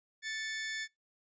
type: tone pair together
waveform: sawtooth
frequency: 1760 / 2217 Hz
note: A6 / C#7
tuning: 0 / 0 cents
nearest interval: major third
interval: 400 cents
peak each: -33 / -40 dBFS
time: 0.22-0.88 s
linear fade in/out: 50 ms
effects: noise-tail reverb RT60 0.2 s tail -25 dB re dry + resampled to 16000 Hz